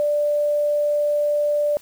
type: tone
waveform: sine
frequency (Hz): 589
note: D5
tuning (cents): +5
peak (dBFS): -17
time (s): 0-1.77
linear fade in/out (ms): 0
effects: white hiss -49 dBFS RMS until 1.81 s